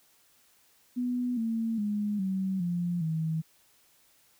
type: tone with pitch steps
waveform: sine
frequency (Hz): 246.9 / 226.4 / 207.6 / 190.39 / 174.58 / 160.09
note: B3 / A3 / G#3 / F#3 / F3 / D#3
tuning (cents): 0 / +50 / 0 / +50 / 0 / +50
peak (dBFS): -27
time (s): 0.96-3.42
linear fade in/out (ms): 20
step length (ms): 410
effects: white hiss -64 dBFS RMS until 4.39 s